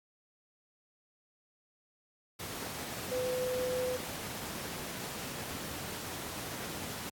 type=tone in noise; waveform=sine; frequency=505 Hz; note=B4; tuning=39 cents sharp; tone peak=-31 dBFS; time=3.11-3.97 s; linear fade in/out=10 ms; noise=pink; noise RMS=-40 dBFS; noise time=2.39-7.1 s; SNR=+6 dB; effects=high-pass 100 Hz 12 dB/octave + AAC 64 kbps